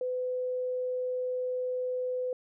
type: tone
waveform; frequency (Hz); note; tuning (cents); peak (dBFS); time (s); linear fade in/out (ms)
sine; 504; B4; +35; -29; 0.01-2.33; 2
effects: none